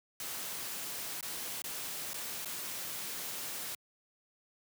white noise with dropouts, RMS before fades -40 dBFS, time 0.2-3.75 s, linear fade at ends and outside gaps 2 ms, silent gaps 1.21-1.227 / 1.62-1.641 / 2.134-2.142 / 2.449-2.456 s, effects high-pass 100 Hz 12 dB/octave

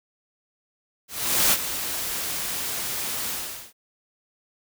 white noise with ADSR envelope, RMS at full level -18 dBFS, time 1.08-3.73 s, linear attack 440 ms, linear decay 45 ms, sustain -11 dB, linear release 430 ms, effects none

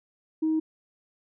sine tone, 315.8 Hz, D#4, 26 cents sharp, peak -21 dBFS, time 0.42-0.6 s, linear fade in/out 10 ms, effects tanh soft clip ceiling -18 dBFS

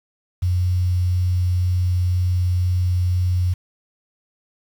sine tone with quantisation, 90.2 Hz, F#2, 44 cents flat, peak -16 dBFS, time 0.42-3.54 s, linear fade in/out 10 ms, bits 7, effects none

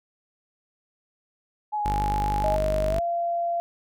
sine tone with vibrato, 839 Hz, G#5, 17 cents sharp, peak -24 dBFS, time 1.72-2.57 s, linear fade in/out 20 ms, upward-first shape triangle, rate 7.4 Hz, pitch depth 22 cents each way
sawtooth tone, 49.84 Hz, G1, 29 cents sharp, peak -22 dBFS, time 1.85-3 s, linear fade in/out 10 ms
sine tone with pitch glide, 626 to 686.6 Hz, D#5 to F5, +10 to -30 cents, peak -23 dBFS, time 2.44-3.6 s, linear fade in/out 0 ms, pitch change +160 cents, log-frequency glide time 2.88-3.01 s
effects none

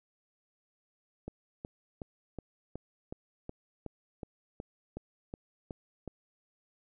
click train, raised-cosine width 2 ms, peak -26 dBFS, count 14, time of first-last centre 1.28-6.077 s, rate 2.71 Hz, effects none

